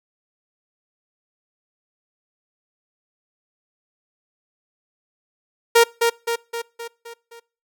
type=tone with echo; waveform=sawtooth; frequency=466.2 Hz; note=A#4; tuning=in tune; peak=-6 dBFS; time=5.75-5.84 s; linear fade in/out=10 ms; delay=260 ms; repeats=6; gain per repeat=-5 dB; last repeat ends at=7.4 s; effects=noise-tail reverb RT60 0.4 s tail -25 dB re dry